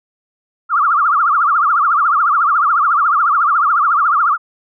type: tone with vibrato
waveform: sine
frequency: 1257 Hz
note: D#6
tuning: 17 cents sharp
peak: -10 dBFS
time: 0.69-4.38 s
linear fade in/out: 50 ms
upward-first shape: triangle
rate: 14 Hz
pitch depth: 230 cents each way
effects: none